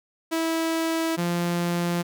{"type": "tone pair in turn", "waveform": "sawtooth", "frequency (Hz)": [326.3, 173.22], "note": ["E4", "F3"], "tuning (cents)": [-18, -14], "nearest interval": "major seventh", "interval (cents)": 1096, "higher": "first", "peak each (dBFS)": -19, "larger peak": "neither", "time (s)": [[0.31, 1.17], [1.17, 2.03]], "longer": "neither", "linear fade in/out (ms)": 20, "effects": []}